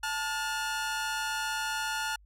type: tone pair together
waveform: sawtooth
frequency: 877 / 1430.1 Hz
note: A5 / F6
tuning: -6 / +41 cents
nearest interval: minor sixth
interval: 847 cents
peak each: -30 / -29 dBFS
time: 0.03-2.16 s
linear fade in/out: 5 ms
effects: added 50 Hz sine -55 dBFS peak until 2.25 s + low-pass 12000 Hz 12 dB/octave